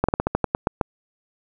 slowing click train, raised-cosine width 1 ms, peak -4 dBFS, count 10, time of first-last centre 0.04-0.812 s, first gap 46 ms, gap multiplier 1.15, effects none

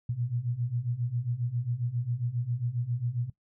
sine beating tone pair, 116.6 / 124 Hz, A#2 / B2, +1 / +7 cents, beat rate 7.4 Hz, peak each -33 / -30 dBFS, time 0.09-3.3 s, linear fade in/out 5 ms, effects noise-tail reverb RT60 0.1 s tail -19 dB re dry

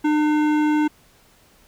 triangle tone with hard clipping, 302.1 Hz, D4, 49 cents sharp, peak -18 dBFS, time 0.04-0.88 s, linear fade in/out 10 ms, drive 18 dB, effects pink hiss -55 dBFS RMS until 1.67 s

